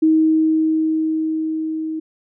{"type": "tone with level ramp", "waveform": "sine", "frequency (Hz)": 316.4, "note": "D#4", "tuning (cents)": 29, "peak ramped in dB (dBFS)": [-10, -22], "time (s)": [0.02, 2], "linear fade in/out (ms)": 10, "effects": []}